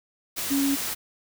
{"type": "tone in noise", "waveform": "sine", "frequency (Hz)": 277.2, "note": "C#4", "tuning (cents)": 0, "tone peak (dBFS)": -21, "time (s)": [0.5, 0.76], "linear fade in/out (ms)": 20, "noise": "white", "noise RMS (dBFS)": -30, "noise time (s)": [0.36, 0.95], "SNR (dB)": 6, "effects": []}